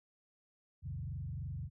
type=tone with frequency modulation; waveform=sine; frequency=109.6 Hz; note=A2; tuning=6 cents flat; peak=-38 dBFS; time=0.82-1.7 s; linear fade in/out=50 ms; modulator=23.3 Hz; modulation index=1.8; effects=none